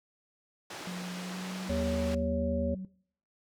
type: band-pass noise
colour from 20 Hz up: pink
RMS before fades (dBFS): -43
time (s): 0.7-2.15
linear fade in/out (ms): 5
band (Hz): 280 to 6800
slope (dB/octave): 12
type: tone with pitch glide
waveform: sine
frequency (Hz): 180 to 188.3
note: F#3 to F#3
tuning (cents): -47 to +31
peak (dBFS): -36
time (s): 0.87-2.85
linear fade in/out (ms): 2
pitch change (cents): +78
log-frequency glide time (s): 1.11-1.75
type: harmonic tone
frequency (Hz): 79.6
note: D#2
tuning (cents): +40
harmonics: 1 / 3 / 5 / 7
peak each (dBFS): -33 / -33 / -44 / -32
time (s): 1.69-2.75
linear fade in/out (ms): 10
effects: noise-tail reverb RT60 0.6 s tail -23 dB re dry